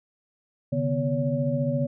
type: tone cluster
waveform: sine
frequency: 133.2 / 147.7 / 244.5 / 565 Hz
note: C3 / D3 / B3 / C#5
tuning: +31 / +10 / -17 / +33 cents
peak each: -28 dBFS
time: 0.72-1.87 s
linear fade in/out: 10 ms
effects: none